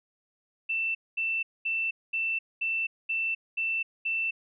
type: tone bursts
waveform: sine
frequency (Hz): 2672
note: E7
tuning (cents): +23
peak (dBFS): -26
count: 8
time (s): 0.69-4.31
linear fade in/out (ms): 10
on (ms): 260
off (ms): 220
effects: none